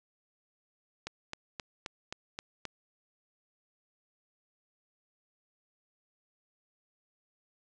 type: click train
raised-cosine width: 0.2 ms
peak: -20 dBFS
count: 7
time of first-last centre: 1.07-2.653 s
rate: 3.79 Hz
effects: resampled to 22050 Hz